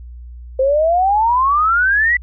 sine exponential sweep, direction up, 515 to 1995 Hz, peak -11 dBFS, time 0.59-2.17 s, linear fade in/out 5 ms, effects added 60 Hz sine -31 dBFS peak until 2.22 s

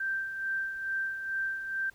sine tone with tremolo, 1568 Hz, G6, in tune, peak -28 dBFS, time 0-1.9 s, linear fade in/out 5 ms, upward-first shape sine, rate 2.3 Hz, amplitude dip 55%, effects pink hiss -62 dBFS RMS until 1.94 s

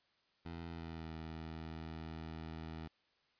15% pulse tone with pitch glide, 84 to 80.25 Hz, E2 to E2, +33 to -46 cents, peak -38 dBFS, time 0.45-2.88 s, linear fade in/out 10 ms, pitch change -79 cents, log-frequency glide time 0.66-1.13 s, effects white hiss -75 dBFS RMS until 3.39 s + resampled to 11025 Hz

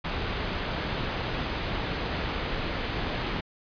pink low-pass noise, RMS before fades -31 dBFS, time 0.04-3.41 s, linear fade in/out 10 ms, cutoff 4100 Hz, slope 24 dB/octave, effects resampled to 11025 Hz

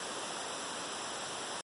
pink noise with comb filter, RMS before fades -39 dBFS, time 0-1.61 s, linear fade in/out 2 ms, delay 0.45 ms, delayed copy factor -0.55, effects high-pass 200 Hz 12 dB/octave + MP3 48 kbps

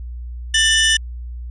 sawtooth tone pair together, 1779.2 / 2960 Hz, A6 / F#7, +19 / 0 cents, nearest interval major sixth, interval 881 cents, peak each -12 dBFS, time 0.54-0.97 s, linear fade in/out 5 ms, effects added 60 Hz sine -27 dBFS peak until 1.5 s + resampled to 22050 Hz

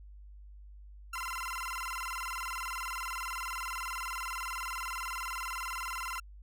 30% pulse tone with vibrato, 1183 Hz, D6, 12 cents sharp, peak -33 dBFS, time 1.13-6.2 s, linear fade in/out 5 ms, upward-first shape square, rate 20 Hz, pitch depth 250 cents each way, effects added 50 Hz sine -48 dBFS peak until 6.42 s

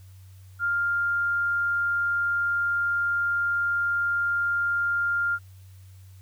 sine tone, 1400 Hz, F6, 4 cents sharp, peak -22 dBFS, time 0.59-5.39 s, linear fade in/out 50 ms, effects added 94 Hz sine -45 dBFS peak until 6.21 s + white hiss -61 dBFS RMS until 6.21 s

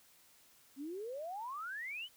sine exponential sweep, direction up, 261.1 to 3136 Hz, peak -40 dBFS, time 0.76-2.09 s, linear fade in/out 50 ms, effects white hiss -65 dBFS RMS until 2.16 s

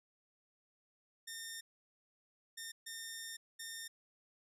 10% pulse tone bursts at uneven times, 1820 Hz, A#6, 42 cents flat, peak -35 dBFS, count 4, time 1.27-1.61 / 2.57-2.72 / 2.86-3.37 / 3.59-3.88 s, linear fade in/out 10 ms, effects resampled to 32000 Hz

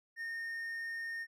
triangle tone, 1834 Hz, A#6, 29 cents flat, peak -36 dBFS, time 0.16-1.27 s, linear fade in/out 50 ms, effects none

